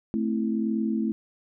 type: chord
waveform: sine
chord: A minor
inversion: none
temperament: equal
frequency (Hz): 220 / 261.6 / 329.6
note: A3 / C4 / E4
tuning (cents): 0 / 0 / 0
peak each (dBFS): -25 / -31 / -30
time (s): 0.14-1.12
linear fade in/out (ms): 0
effects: none